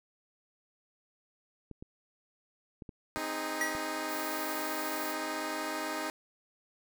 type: clicks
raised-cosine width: 3 ms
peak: -31 dBFS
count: 6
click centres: 1.713 / 1.825 / 2.822 / 2.892 / 3.172 / 3.751 s
type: chord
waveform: 10% pulse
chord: Ab major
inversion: first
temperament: equal with one note detuned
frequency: 261.6 / 311.1 / 410.3 Hz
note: C4 / Eb4 / Ab4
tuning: 0 / 0 / -21 cents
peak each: -33 / -27 / -33 dBFS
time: 3.16-6.1 s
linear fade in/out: 0 ms
type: tone with exponential decay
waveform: square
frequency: 1924 Hz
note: B6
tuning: 46 cents flat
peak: -27 dBFS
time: 3.61-3.9 s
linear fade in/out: 1 ms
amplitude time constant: 61 ms
type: noise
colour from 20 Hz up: violet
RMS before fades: -42 dBFS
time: 4.07-5.16 s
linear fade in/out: 50 ms
effects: none